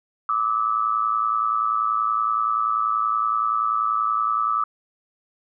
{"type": "tone pair together", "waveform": "sine", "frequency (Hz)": [1174.7, 1285.2], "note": ["D6", "E6"], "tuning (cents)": [0, -44], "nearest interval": "major second", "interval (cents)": 156, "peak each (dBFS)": -22, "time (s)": [0.29, 4.64], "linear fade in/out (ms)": 2, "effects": []}